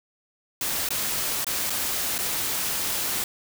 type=noise with dropouts; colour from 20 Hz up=white; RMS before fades=-27 dBFS; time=0.61-3.24 s; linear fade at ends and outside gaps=2 ms; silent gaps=0.889-0.905 / 1.445-1.467 / 1.698-1.703 / 2.181-2.187 s; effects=none